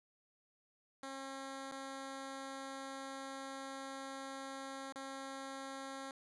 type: tone with dropouts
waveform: 10% pulse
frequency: 270 Hz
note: C#4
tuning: 45 cents flat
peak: -36 dBFS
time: 1.03-6.11 s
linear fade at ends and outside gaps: 2 ms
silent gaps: 1.714-1.721 / 4.924-4.958 s
effects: resampled to 24000 Hz